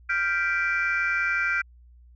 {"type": "chord", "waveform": "sine", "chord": "G dominant seventh", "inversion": "third", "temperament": "equal", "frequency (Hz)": [1396.9, 1568, 1975.5, 2349], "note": ["F6", "G6", "B6", "D7"], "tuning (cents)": [0, 0, 0, 0], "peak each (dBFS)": [-26, -26, -31, -27], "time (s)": [0.09, 1.62], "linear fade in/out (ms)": 10, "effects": ["tanh soft clip ceiling -15 dBFS", "added 60 Hz sine -49 dBFS peak until 2.15 s"]}